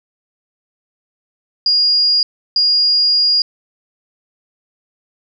sine tone bursts at uneven times, 4850 Hz, D#8, 45 cents flat, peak -10 dBFS, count 2, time 1.66-2.23 / 2.56-3.42 s, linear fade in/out 2 ms, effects none

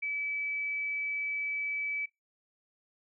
sine tone, 2298 Hz, D7, 38 cents flat, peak -31 dBFS, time 0.02-2.06 s, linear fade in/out 10 ms, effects noise-tail reverb RT60 0.2 s tail -22 dB re dry

